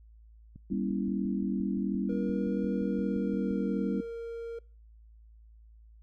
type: click train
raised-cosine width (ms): 5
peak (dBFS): -34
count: 18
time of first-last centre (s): 0.56-3.511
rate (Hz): 5.76
type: chord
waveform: sine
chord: G diminished seventh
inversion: none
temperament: equal with one note detuned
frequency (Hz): 196 / 238.7 / 277.2 / 329.6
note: G3 / Bb3 / Db4 / Fb4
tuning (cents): 0 / +41 / 0 / 0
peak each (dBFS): -31 / -35 / -35 / -37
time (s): 0.7-4.01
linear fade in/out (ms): 10
type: tone with pitch glide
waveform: triangle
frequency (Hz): 475.2 to 463.3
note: A#4 to A#4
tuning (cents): +33 to -11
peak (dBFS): -34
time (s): 2.09-4.59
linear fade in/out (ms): 5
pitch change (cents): -44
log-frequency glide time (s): 2.78-3.79
effects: noise-tail reverb RT60 0.4 s tail -25 dB re dry + added 55 Hz sine -52 dBFS peak until 6.02 s